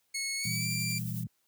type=tone with pitch glide; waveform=15% pulse; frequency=2189 to 2360 Hz; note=C#7 to D7; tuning=-22 to +8 cents; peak=-25 dBFS; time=0.14-0.99 s; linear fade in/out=10 ms; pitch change=+130 cents; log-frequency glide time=0.37-0.68 s
type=noise with tremolo; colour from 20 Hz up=violet; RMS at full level=-42 dBFS; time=0.43-1.24 s; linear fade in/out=10 ms; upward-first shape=sine; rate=11 Hz; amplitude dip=45%
type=chord; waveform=sine; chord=E diminished; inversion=second; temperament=just; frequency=118.67 / 164.81 / 197.78 Hz; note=Bb2 / E3 / G3; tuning=+31 / 0 / +16 cents; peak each=-35 / -37 / -40 dBFS; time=0.45-1.27 s; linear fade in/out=5 ms
effects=white hiss -74 dBFS RMS until 1.47 s + high-pass 60 Hz 12 dB/octave